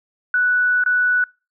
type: tone with dropouts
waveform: sine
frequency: 1480 Hz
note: F#6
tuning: in tune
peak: -14 dBFS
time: 0.34-1.24 s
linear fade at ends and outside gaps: 2 ms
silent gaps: 0.838-0.861 s
effects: noise-tail reverb RT60 0.3 s tail -26 dB re dry